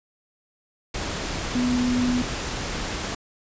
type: tone in noise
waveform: sine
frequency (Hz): 247.4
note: B3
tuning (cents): +3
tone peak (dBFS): -20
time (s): 1.55-2.22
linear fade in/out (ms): 5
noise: pink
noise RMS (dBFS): -29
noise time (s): 0.94-3.15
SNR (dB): +6
effects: resampled to 16000 Hz